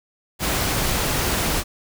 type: noise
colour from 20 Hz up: pink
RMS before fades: -22 dBFS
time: 0.39-1.64 s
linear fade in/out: 50 ms
effects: none